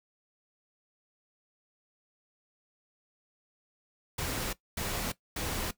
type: noise bursts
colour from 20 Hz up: pink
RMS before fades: -34 dBFS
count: 3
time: 4.18-5.71 s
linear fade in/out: 5 ms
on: 350 ms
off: 240 ms
effects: noise-tail reverb RT60 0.1 s tail -17 dB re dry

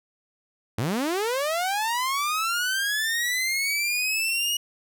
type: linear sweep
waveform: sawtooth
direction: up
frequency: 95.5 to 2900 Hz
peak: -20 dBFS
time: 0.78-4.57 s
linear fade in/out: 5 ms
effects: none

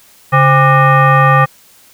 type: tone with frequency modulation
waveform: sine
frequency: 523.3 Hz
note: C5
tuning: in tune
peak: -5 dBFS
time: 0.32-1.46 s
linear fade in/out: 20 ms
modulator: 664 Hz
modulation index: 1.9
effects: white hiss -45 dBFS RMS until 1.93 s

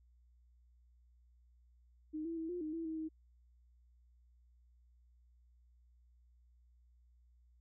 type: tone with pitch steps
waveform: sine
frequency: 309.3 / 331.8 / 323.8 / 354.3 / 309.4 / 329.9 / 319 / 316.2 Hz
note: D#4 / E4 / E4 / F4 / D#4 / E4 / D#4 / D#4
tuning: -10 / +11 / -31 / +25 / -10 / +1 / +43 / +28 cents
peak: -38 dBFS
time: 2.13-3.09 s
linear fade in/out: 20 ms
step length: 120 ms
effects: added 60 Hz sine -64 dBFS peak until 7.6 s

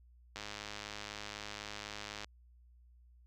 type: click train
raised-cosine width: 0.2 ms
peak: -25 dBFS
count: 197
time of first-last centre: 0.36-2.245 s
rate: 104 Hz
effects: added 60 Hz sine -59 dBFS peak until 3.26 s

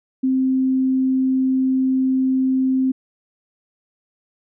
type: tone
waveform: sine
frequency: 261.6 Hz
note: C4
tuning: in tune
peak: -15 dBFS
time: 0.23-2.92 s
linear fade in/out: 10 ms
effects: none

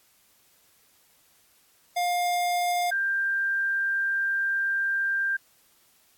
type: tone pair in turn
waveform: square / sine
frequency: 707 / 1587.2 Hz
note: F5 / G6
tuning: +21 / +21 cents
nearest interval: octave + major second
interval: 1400 cents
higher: second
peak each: -24 / -23 dBFS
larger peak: second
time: 1.96-2.91 / 2.91-5.37 s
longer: second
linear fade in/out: 10 ms
effects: white hiss -62 dBFS RMS until 6.17 s + AAC 64 kbps

